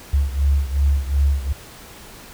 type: beating tone pair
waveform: sine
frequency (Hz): 69.2 / 71.9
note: C#2 / D2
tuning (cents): -2 / -36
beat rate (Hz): 2.7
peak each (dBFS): -17 / -20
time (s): 0.13-1.53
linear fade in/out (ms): 10
effects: pink hiss -41 dBFS RMS until 2.33 s